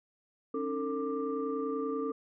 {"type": "tone cluster", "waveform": "sine", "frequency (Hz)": [273.2, 303.4, 449.9, 1183], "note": ["C#4", "D#4", "A4", "D6"], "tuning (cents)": [-25, -44, 39, 12], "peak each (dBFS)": [-35, -40, -33, -40], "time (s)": [0.54, 2.12], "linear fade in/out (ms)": 5, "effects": ["tanh soft clip ceiling -21 dBFS"]}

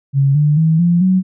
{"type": "tone with pitch steps", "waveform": "sine", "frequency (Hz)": [138, 148.76, 160.36, 172.87, 186.35], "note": ["C#3", "D3", "E3", "F3", "F#3"], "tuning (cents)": [-7, 23, -47, -17, 13], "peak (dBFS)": -9, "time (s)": [0.13, 1.23], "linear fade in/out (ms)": 50, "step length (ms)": 220, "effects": []}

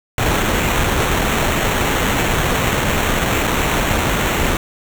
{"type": "noise with sample-and-hold", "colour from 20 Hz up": "pink", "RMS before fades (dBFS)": -17, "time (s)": [0.18, 4.57], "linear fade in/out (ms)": 2, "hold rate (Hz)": 4900, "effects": []}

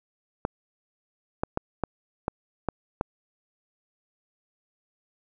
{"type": "clicks", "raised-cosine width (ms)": 1, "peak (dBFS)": -11, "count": 7, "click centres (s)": [0.451, 1.435, 1.574, 1.837, 2.281, 2.687, 3.011], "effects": []}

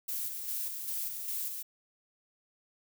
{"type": "noise with tremolo", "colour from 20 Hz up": "violet", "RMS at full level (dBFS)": -35, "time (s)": [0.08, 1.63], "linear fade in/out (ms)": 10, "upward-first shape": "square", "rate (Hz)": 2.5, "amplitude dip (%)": 40, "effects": []}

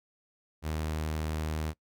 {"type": "tone", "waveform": "sawtooth", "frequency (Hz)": 77.9, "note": "D#2", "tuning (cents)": 3, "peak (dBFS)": -27, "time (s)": [0.62, 1.74], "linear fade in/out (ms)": 50, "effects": ["noise-tail reverb RT60 0.1 s tail -22 dB re dry"]}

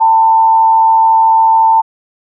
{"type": "tone with frequency modulation", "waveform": "sine", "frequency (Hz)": 894, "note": "A5", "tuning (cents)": 27, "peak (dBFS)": -5, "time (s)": [0, 1.82], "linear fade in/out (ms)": 20, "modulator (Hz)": 93.9, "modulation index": 0.42, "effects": []}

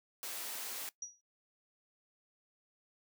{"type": "noise", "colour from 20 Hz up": "white", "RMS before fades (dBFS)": -42, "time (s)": [0.23, 0.89], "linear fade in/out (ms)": 0}
{"type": "tone with exponential decay", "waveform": "sine", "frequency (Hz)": 5790, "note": "F#8", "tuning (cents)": -38, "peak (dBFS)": -35, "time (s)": [1.02, 1.21], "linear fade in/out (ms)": 5, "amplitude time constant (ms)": 41}
{"effects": ["noise-tail reverb RT60 0.1 s tail -19 dB re dry", "high-pass 300 Hz 12 dB/octave"]}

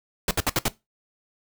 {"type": "noise bursts", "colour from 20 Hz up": "pink", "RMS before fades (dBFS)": -22, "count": 5, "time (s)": [0.28, 0.682], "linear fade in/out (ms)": 2, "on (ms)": 30, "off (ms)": 63, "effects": ["noise-tail reverb RT60 0.2 s tail -18 dB re dry"]}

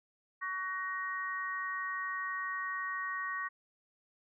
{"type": "harmonic tone", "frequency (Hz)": 375.5, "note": "F#4", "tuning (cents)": 26, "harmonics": [3, 4, 5], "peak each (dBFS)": [-38, -44, -37], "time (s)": [0.41, 3.49], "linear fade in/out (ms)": 20, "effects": []}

